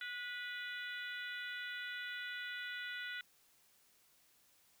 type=harmonic tone with a mistuned harmonic; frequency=492.2 Hz; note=B4; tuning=6 cents flat; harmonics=3 / 4 / 5 / 6 / 7 / 8; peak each=-44 / -47 / -53 / -53 / -51 / -55 dBFS; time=0.01-3.21 s; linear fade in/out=2 ms; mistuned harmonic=3; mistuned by=-17 cents; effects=white hiss -70 dBFS RMS until 4.8 s